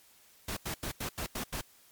pink noise bursts, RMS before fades -36 dBFS, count 7, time 0.48-1.612 s, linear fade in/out 5 ms, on 88 ms, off 86 ms, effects white hiss -61 dBFS RMS until 1.91 s + MP3 96 kbps

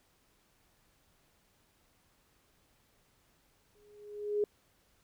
sine tone with exponential growth, 415.3 Hz, G#4, in tune, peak -25 dBFS, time 3.75-4.44 s, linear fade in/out 2 ms, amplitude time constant 150 ms, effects pink hiss -70 dBFS RMS until 5.03 s

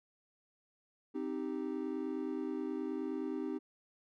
triangle chord, C minor, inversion none, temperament equal, 261.6 / 311.1 / 392 Hz, C4 / Eb4 / G4, 0 / 0 / 0 cents, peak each -38 / -37 / -39 dBFS, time 1.14-3.59 s, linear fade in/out 20 ms, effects none

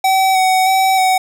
square tone with vibrato, 757 Hz, F#5, 39 cents sharp, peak -11 dBFS, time 0.04-1.18 s, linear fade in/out 5 ms, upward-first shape square, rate 1.6 Hz, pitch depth 16 cents each way, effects none

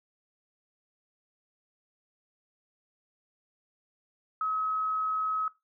sine tone, 1279 Hz, D#6, 47 cents sharp, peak -27 dBFS, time 4.41-5.48 s, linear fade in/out 2 ms, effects noise-tail reverb RT60 0.2 s tail -19 dB re dry

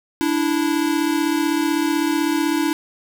square tone pair together, 293.1 / 329 Hz, D4 / E4, -3 / -3 cents, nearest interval major second, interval 200 cents, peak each -21 dBFS, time 0.21-2.73 s, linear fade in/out 0 ms, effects 8-bit

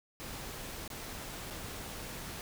pink noise with dropouts, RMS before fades -43 dBFS, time 0.2-2.41 s, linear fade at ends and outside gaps 0 ms, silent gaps 0.878-0.902 / 1.502-1.507 s, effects none

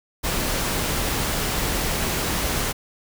pink noise, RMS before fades -24 dBFS, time 0.23-2.73 s, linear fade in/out 20 ms, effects none

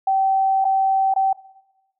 sine tone with dropouts, 772 Hz, G5, 27 cents flat, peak -15 dBFS, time 0.07-1.33 s, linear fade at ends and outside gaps 5 ms, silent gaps 0.645-0.65 / 1.14-1.161 s, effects noise-tail reverb RT60 1.0 s tail -19 dB re dry

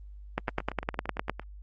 two click trains, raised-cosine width 0.5 ms, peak -12 / -21 dBFS, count 10 / 9, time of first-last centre 0.38-1.296 / 0.49-1.396 s, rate 9.82 / 8.83 Hz, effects added 50 Hz sine -43 dBFS peak until 1.62 s + Opus 24 kbps

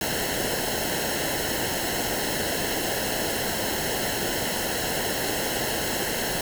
pink noise with comb filter, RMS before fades -27 dBFS, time 0.01-6.41 s, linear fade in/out 2 ms, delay 0.84 ms, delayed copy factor -0.75, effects none

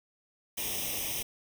white noise with comb filter, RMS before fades -34 dBFS, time 0.57-1.23 s, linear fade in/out 10 ms, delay 0.34 ms, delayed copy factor +0.85, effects none

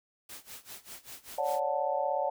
white noise with tremolo, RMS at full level -44 dBFS, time 0.29-1.6 s, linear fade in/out 5 ms, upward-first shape sine, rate 5.1 Hz, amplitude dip 90%
sine chord, D major seventh, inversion third, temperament just, 550.6 / 587.3 / 734.2 / 881 Hz, C#5 / D5 / F#5 / A5, -12 / 0 / -14 / +2 cents, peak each -33 dBFS, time 1.38-2.3 s, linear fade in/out 5 ms
effects none

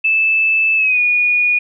sine tone with pitch glide, 2628 to 2452 Hz, E7 to D#7, -6 to -26 cents, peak -11 dBFS, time 0.04-1.59 s, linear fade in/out 10 ms, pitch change -120 cents, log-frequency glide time 0.76-1 s, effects none

